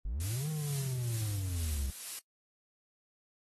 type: linear two-way sweep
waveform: triangle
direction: up then down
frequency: 40.92 to 157.7 to 63.9 Hz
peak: -31 dBFS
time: 0.05-1.9 s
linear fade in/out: 0 ms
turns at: 0.49 s
type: noise with tremolo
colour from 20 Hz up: blue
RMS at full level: -39 dBFS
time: 0.2-2.19 s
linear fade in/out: 2 ms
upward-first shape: sine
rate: 2.2 Hz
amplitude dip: 50%
effects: noise-tail reverb RT60 0.1 s tail -23 dB re dry + AAC 32 kbps